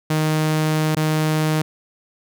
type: tone with dropouts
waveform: sawtooth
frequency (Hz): 155.56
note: D#3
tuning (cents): 0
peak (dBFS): -13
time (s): 0.1-1.62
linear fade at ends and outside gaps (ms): 5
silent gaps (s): 0.951-0.967
effects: none